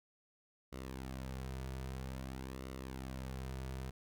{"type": "tone with flanger", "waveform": "sawtooth", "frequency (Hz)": 65.41, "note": "C2", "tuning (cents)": 0, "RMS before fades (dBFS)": -44, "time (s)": [0.72, 3.91], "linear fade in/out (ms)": 10, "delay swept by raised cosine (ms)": [1.2, 3.8], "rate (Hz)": 0.51, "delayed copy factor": -0.55, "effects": []}